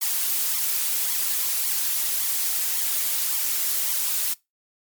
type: noise with flanger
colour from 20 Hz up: blue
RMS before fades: -24 dBFS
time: 0.01-4.34 s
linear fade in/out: 10 ms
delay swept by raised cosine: 0.9 to 6.2 ms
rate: 1.8 Hz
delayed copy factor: +0.65
effects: noise-tail reverb RT60 0.2 s tail -22 dB re dry + MP3 96 kbps